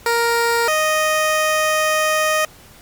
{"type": "tone pair in turn", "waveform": "15% pulse", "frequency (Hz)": [467.2, 620.9], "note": ["A#4", "D#5"], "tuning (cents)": [4, -4], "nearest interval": "perfect fourth", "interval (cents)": 492, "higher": "second", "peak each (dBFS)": -9, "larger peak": "neither", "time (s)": [[0.06, 0.68], [0.68, 2.45]], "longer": "second", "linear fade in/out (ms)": 2, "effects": ["pink hiss -45 dBFS RMS until 2.81 s", "Opus 48 kbps"]}